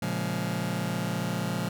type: chord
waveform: sawtooth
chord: Bb minor seventh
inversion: none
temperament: just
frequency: 116.54 / 139.85 / 174.81 / 209.8 Hz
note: Bb2 / Db3 / F3 / Ab3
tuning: 0 / +16 / +2 / +18 cents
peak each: -30 / -31 / -27 / -30 dBFS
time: 0.02-1.69 s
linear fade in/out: 5 ms
effects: none